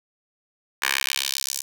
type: tone with high-pass filter sweep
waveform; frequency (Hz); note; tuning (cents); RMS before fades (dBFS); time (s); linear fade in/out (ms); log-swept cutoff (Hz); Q
10% pulse; 67.6; C#2; -43; -26; 0.82-1.62; 5; 1600 to 6900; 1.5
effects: 7-bit